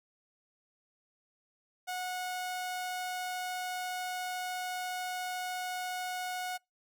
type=tone; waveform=sawtooth; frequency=731 Hz; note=F#5; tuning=21 cents flat; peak=-31 dBFS; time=1.87-6.58 s; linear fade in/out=20 ms; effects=noise-tail reverb RT60 0.2 s tail -26 dB re dry